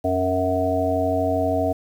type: harmonic tone with a mistuned harmonic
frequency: 92.5 Hz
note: F#2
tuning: in tune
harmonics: 1 / 3 / 5 / 7 / 8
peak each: -27 / -25 / -27 / -22 / -27 dBFS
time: 0.04-1.73 s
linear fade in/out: 10 ms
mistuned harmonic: 1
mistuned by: -45 cents
effects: 8-bit